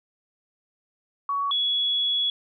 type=tone pair in turn; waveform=sine; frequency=1124 / 3375 Hz; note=C#6 / G#7; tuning=+24 / +27 cents; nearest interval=octave + perfect fifth; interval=1903 cents; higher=second; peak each=-23 / -21 dBFS; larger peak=second; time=1.29-1.51 / 1.51-2.3 s; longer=second; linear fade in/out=2 ms; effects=none